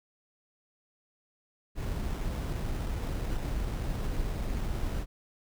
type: noise with sample-and-hold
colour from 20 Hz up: brown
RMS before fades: -32 dBFS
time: 1.75-5.06 s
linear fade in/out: 50 ms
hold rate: 4410 Hz
effects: none